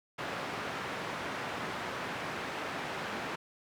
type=band-pass noise; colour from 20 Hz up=white; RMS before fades=-38 dBFS; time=0.18-3.36 s; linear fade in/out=10 ms; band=120 to 1700 Hz; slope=12 dB/octave; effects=none